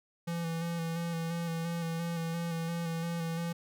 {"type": "tone with vibrato", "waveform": "square", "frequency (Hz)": 167.2, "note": "E3", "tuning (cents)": 25, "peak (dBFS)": -33, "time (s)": [0.27, 3.53], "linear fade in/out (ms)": 10, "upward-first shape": "square", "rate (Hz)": 2.9, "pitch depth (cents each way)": 23, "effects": []}